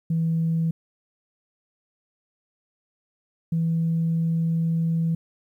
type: tone pair in turn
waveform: sine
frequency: 163.7 / 164.58 Hz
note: E3 / E3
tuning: -12 / -2 cents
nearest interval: unison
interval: 10 cents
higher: second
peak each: -19 / -19 dBFS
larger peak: neither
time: 0.1-0.71 / 3.52-5.15 s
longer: second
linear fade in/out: 5 ms
effects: tanh soft clip ceiling -16 dBFS + 10-bit